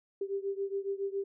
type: beating tone pair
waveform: sine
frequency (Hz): 392 / 399.2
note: G4 / G4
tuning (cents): 0 / +32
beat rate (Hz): 7.2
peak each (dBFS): -34 / -36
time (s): 0.21-1.24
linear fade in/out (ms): 5
effects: none